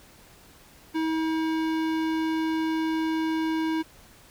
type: tone with hard clipping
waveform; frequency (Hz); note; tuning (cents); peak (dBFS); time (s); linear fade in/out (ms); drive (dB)
sine; 320; D#4; +49; -26; 0.94-3.83; 20; 18
effects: pink hiss -53 dBFS RMS until 4.3 s